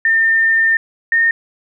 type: tone pair in turn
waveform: sine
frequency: 1807 / 1832.2 Hz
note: A6 / A#6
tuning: +46 / -30 cents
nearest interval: unison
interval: 24 cents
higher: second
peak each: -10 dBFS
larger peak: neither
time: 0.05-0.77 / 1.12-1.31 s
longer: first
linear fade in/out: 2 ms
effects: none